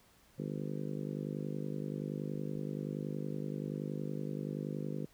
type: harmonic tone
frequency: 50.6 Hz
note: G#1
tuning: 44 cents flat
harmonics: 3 / 4 / 5 / 6 / 7 / 8 / 9 / 10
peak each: -40 / -42 / -44 / -46 / -47 / -48 / -49 / -50 dBFS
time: 0.38-5.06 s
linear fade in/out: 10 ms
effects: pink hiss -65 dBFS RMS until 5.13 s